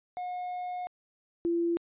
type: tone pair in turn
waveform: triangle / sine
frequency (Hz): 722 / 340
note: F#5 / F4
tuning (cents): -43 / -46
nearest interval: octave + minor second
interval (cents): 1303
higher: first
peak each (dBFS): -31 / -25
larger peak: second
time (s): 0.17-0.87 / 1.45-1.77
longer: first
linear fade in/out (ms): 0
effects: resampled to 8000 Hz